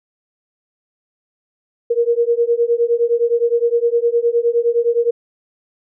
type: beating tone pair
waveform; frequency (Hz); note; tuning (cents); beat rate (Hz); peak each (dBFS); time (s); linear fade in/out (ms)
sine; 466.2 / 475.9; A#4 / A#4; 0 / +36; 9.7; -16; 1.9-5.11; 10
effects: none